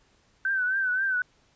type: tone with vibrato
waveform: sine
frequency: 1530 Hz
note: G6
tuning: 42 cents flat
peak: -23 dBFS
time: 0.45-1.22 s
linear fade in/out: 2 ms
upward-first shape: triangle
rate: 3.8 Hz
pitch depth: 82 cents each way
effects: pink hiss -64 dBFS RMS until 1.55 s + resampled to 16000 Hz